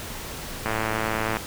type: click train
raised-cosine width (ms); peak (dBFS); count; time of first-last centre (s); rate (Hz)
0.5; -10; 79; 0.66-1.369; 110
effects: pink hiss -35 dBFS RMS until 1.46 s